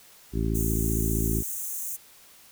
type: harmonic tone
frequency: 55.3 Hz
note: A1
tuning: 9 cents sharp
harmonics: 1 / 2 / 3 / 4 / 5 / 6 / 7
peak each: -27 / -30 / -32 / -33 / -34 / -35 / -35 dBFS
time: 0.32-1.44 s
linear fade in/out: 50 ms
type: high-pass noise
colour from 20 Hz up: white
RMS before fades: -33 dBFS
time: 0.54-1.97 s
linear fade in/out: 20 ms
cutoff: 6100 Hz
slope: 96 dB/octave
effects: white hiss -53 dBFS RMS until 2.51 s